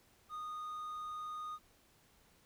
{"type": "tone", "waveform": "triangle", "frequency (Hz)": 1234, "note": "D#6", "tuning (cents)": -15, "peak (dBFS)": -39, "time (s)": [0.29, 1.59], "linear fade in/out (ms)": 50, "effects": ["pink hiss -68 dBFS RMS until 2.45 s"]}